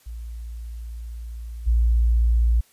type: tone with level steps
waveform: sine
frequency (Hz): 57.7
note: A#1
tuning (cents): -17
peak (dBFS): -31 / -15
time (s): 0.06-2.61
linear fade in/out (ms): 10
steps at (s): 1.66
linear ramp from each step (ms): 20
effects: white hiss -58 dBFS RMS until 2.72 s + resampled to 32000 Hz